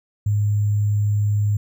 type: tone with sample-and-hold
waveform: sine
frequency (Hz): 103.83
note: G#2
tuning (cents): 0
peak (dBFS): -16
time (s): 0.26-1.57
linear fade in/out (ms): 5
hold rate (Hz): 7350
effects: none